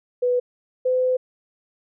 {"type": "tone pair in turn", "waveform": "sine", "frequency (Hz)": [493.9, 509], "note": ["B4", "C5"], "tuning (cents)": [0, -48], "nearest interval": "minor second", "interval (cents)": 52, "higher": "second", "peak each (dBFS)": -17, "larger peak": "neither", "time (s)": [[0.22, 0.4], [0.85, 1.17]], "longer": "second", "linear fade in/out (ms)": 10, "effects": []}